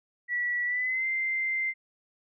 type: tone with pitch glide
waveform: sine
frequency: 1945 to 2085 Hz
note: B6 to C7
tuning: -27 to -7 cents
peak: -26 dBFS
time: 0.28-1.74 s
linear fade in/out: 50 ms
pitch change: +120 cents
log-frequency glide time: 0.65-1.06 s
effects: none